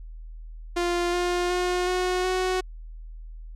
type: tone with pitch steps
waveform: sawtooth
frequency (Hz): 349.2 / 354.3 / 359.4 / 364.7 / 370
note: F4 / F4 / F4 / F#4 / F#4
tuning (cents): 0 / +25 / +50 / -25 / 0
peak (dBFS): -19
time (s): 0.76-2.61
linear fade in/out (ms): 10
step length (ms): 370
effects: added 40 Hz sine -37 dBFS peak until 3.55 s + low-pass 8000 Hz 12 dB/octave